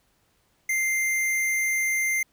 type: tone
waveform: square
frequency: 2093 Hz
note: C7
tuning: in tune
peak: -23 dBFS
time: 0.69-2.23 s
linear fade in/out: 5 ms
effects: pink hiss -67 dBFS RMS until 2.32 s